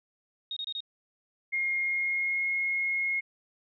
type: tone bursts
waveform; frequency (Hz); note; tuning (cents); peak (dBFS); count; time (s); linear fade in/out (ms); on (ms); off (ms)
sine; 3729; A#7; 0; -32; 4; 0.51-0.805; 2; 55; 25
type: tone with pitch glide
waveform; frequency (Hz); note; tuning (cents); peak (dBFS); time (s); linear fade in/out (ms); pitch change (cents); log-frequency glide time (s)
sine; 2137 to 2158; C7 to C#7; +36 to -47; -26; 1.52-3.21; 20; +17; 1.78-2.48
effects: none